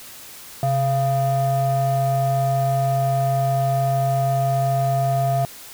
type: ring-modulated tone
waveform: triangle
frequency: 277.2 Hz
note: C#4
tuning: in tune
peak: -12 dBFS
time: 0.63-5.45 s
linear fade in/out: 0 ms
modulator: 410 Hz
effects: white hiss -40 dBFS RMS until 5.73 s